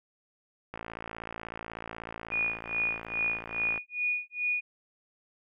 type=click train; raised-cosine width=0.5 ms; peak=-23 dBFS; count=172; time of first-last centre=0.74-3.777 s; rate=56.3 Hz
type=tone with tremolo; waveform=sine; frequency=2457 Hz; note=D#7; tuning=22 cents flat; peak=-25 dBFS; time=2.31-4.61 s; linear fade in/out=20 ms; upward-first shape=sine; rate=2.4 Hz; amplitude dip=100%
effects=none